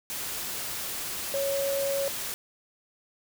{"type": "tone in noise", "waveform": "sine", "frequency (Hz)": 554.4, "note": "C#5", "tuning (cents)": 0, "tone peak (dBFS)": -26, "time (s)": [1.34, 2.08], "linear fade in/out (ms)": 0, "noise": "white", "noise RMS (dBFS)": -34, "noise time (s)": [0.1, 2.34], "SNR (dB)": 5, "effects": []}